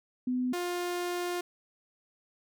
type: tone pair in turn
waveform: sine / sawtooth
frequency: 251.4 / 353.3 Hz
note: B3 / F4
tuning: +31 / +20 cents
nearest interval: tritone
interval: 589 cents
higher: second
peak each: -27 / -27 dBFS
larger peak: neither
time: 0.27-0.53 / 0.53-1.41 s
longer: second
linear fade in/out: 5 ms
effects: none